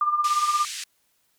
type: tone with tremolo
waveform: sine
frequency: 1198 Hz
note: D6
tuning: 34 cents sharp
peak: -17 dBFS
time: 0.01-0.65 s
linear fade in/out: 2 ms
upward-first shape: sine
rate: 17 Hz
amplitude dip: 65%
type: band-pass noise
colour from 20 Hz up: white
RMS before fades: -34 dBFS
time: 0.24-0.84 s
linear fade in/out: 5 ms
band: 1900 to 8100 Hz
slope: 24 dB/octave
effects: white hiss -68 dBFS RMS until 1.38 s